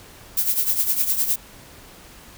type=noise with tremolo; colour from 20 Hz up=violet; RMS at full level=-18 dBFS; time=0.37-1.36 s; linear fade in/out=5 ms; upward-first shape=triangle; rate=9.8 Hz; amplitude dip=75%; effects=pink hiss -45 dBFS RMS until 2.37 s